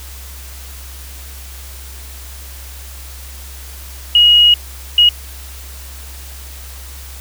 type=tone bursts at uneven times; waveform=sine; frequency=2890 Hz; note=F#7; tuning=41 cents flat; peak=-5 dBFS; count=2; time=4.15-4.54 / 4.98-5.09 s; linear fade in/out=2 ms; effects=added 66 Hz sine -31 dBFS peak until 7.2 s + white hiss -36 dBFS RMS until 7.2 s